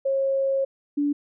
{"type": "tone pair in turn", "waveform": "sine", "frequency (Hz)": [542, 289.4], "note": ["C#5", "D4"], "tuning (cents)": [-39, -25], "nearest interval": "major seventh", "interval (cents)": 1086, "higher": "first", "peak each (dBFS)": -20, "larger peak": "neither", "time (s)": [[0.05, 0.65], [0.97, 1.13]], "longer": "first", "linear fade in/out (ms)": 10, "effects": []}